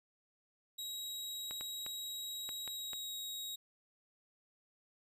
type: tone with pitch glide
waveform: sawtooth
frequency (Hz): 3831 to 3798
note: A#7 to A#7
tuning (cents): +47 to +32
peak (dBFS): -38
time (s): 0.78-3.56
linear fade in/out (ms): 10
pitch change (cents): -15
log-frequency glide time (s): 2.64-3.14
type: clicks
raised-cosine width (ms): 0.3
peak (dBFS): -30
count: 6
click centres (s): 1.51 / 1.61 / 1.864 / 2.491 / 2.677 / 2.933
effects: none